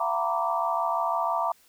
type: tone cluster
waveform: sine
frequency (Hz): 678 / 752 / 919 / 985 / 1168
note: E5 / F#5 / A#5 / B5 / D6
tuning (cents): +49 / +28 / -25 / -5 / -10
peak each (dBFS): -29 / -34 / -29 / -32 / -29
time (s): 0-1.52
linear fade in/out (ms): 5
effects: white hiss -60 dBFS RMS until 1.68 s